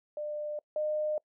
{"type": "tone pair in turn", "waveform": "sine", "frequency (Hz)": [598, 608.8], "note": ["D5", "D#5"], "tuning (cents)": [31, -38], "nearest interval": "unison", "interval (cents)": 31, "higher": "second", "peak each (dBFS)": [-33, -28], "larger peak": "second", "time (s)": [[0.17, 0.59], [0.76, 1.18]], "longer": "neither", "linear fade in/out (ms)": 2, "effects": ["noise-tail reverb RT60 0.1 s tail -25 dB re dry"]}